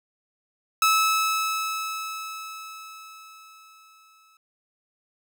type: tone with exponential decay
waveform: sawtooth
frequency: 1300 Hz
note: E6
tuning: 24 cents flat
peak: -13 dBFS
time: 0.82-4.37 s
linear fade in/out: 2 ms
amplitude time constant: 770 ms
effects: none